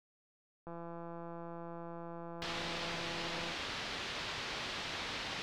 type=click train; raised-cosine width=1 ms; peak=-33 dBFS; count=482; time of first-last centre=0.67-3.516 s; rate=169 Hz
type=low-pass noise; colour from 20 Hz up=white; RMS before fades=-41 dBFS; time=2.42-5.42 s; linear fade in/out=0 ms; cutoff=4300 Hz; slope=24 dB/octave
effects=none